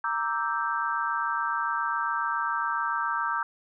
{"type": "chord", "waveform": "sine", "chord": "E half-diminished seventh", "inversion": "second", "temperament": "equal with one note detuned", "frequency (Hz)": [932.3, 1171.3, 1318.5, 1568], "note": ["Bb5", "D6", "E6", "G6"], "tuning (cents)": [0, -5, 0, 0], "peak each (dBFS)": -31, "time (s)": [0.04, 3.43], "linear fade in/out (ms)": 2, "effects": []}